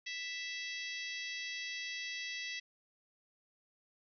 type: harmonic tone with a mistuned harmonic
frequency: 659.3 Hz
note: E5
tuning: in tune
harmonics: 3 / 4 / 5 / 6 / 7 / 8 / 9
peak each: -43 / -45 / -47 / -49 / -50 / -51 / -52 dBFS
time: 0.06-2.6 s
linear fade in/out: 10 ms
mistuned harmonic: 6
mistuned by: -26 cents
effects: none